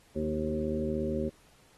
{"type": "harmonic tone with a mistuned harmonic", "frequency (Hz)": 77.1, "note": "D#2", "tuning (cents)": -15, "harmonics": [1, 2, 3, 4, 5, 6, 7], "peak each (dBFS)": [-38, -39, -33, -40, -34, -47, -36], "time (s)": [0.15, 1.3], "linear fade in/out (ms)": 20, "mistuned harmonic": 4, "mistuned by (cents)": 21, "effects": ["pink hiss -62 dBFS RMS until 1.77 s", "AAC 32 kbps"]}